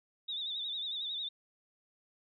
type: tone with vibrato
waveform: sine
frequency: 3653 Hz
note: A#7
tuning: 36 cents flat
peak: -35 dBFS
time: 0.28-1.29 s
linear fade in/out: 10 ms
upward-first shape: sine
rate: 11 Hz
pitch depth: 85 cents each way
effects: none